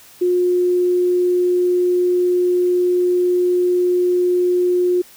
sine tone, 358.2 Hz, F4, 44 cents sharp, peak -13 dBFS, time 0.21-5.02 s, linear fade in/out 10 ms, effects white hiss -45 dBFS RMS until 5.16 s

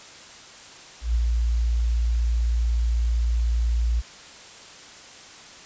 sine tone with ADSR envelope, 58 Hz, A#1, 8 cents flat, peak -17 dBFS, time 1.01-4.02 s, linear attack 140 ms, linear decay 25 ms, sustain -2 dB, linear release 31 ms, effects white hiss -44 dBFS RMS until 5.65 s + resampled to 16000 Hz

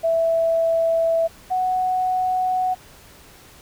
sine tone pair in turn, 659.3 / 740 Hz, E5 / F#5, 0 / 0 cents, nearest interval major second, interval 200 cents, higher second, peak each -16 / -18 dBFS, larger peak first, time 0.03-1.28 / 1.5-2.75 s, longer neither, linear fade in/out 20 ms, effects pink hiss -47 dBFS RMS until 3.61 s

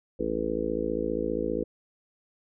harmonic tone, 55 Hz, A1, in tune, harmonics 1 / 3 / 4 / 5 / 6 / 7 / 8 / 9, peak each -39 / -40 / -36 / -35 / -33 / -38 / -32 / -32 dBFS, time 0.19-1.64 s, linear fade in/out 10 ms, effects none

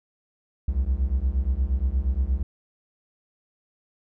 triangle beating tone pair, 61 / 69.5 Hz, B1 / C#2, -21 / +5 cents, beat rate 8.5 Hz, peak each -22 dBFS, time 0.68-2.43 s, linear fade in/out 5 ms, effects none

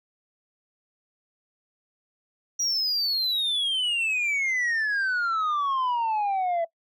sine exponential sweep, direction down, 5800 to 660 Hz, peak -20 dBFS, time 2.59-6.65 s, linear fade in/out 10 ms, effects noise-tail reverb RT60 0.1 s tail -22 dB re dry + tanh soft clip ceiling -22 dBFS

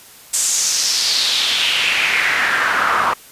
pink noise with band-pass filter sweep, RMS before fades -17 dBFS, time 0.33-3.14 s, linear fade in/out 10 ms, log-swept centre 7900 to 1100 Hz, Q 3.3, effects white hiss -42 dBFS RMS until 3.31 s + resampled to 32000 Hz

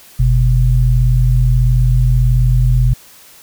sine tone pair together, 46.64 / 125.1 Hz, F#1 / B2, +15 / +23 cents, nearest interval octave + perfect fourth, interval 1708 cents, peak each -11 dBFS, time 0.19-2.94 s, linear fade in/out 10 ms, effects white hiss -42 dBFS RMS until 3.42 s

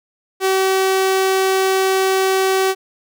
sawtooth tone, 381.5 Hz, G4, 47 cents flat, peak -10 dBFS, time 0.4-2.75 s, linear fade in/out 50 ms, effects none

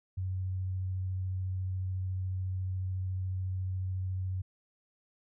sine tone with vibrato, 93.3 Hz, F#2, 15 cents sharp, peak -31 dBFS, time 0.17-4.42 s, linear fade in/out 10 ms, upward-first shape sine, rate 14 Hz, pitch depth 10 cents each way, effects none

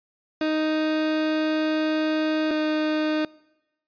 30% pulse tone pair in turn, 311.1 / 308.2 Hz, D#4 / D#4, 0 / -16 cents, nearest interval unison, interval 16 cents, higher first, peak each -19 dBFS, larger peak neither, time 0.41-2.51 / 2.51-3.25 s, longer first, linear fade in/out 2 ms, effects noise-tail reverb RT60 1.0 s tail -24 dB re dry + resampled to 11025 Hz

